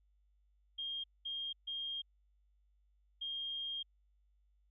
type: tone bursts at uneven times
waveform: sine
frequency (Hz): 3222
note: G7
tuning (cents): +47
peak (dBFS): -38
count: 4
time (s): 0.78-1.04 / 1.25-1.53 / 1.67-2.02 / 3.21-3.83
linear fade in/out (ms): 10
effects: added 50 Hz sine -69 dBFS peak until 4.7 s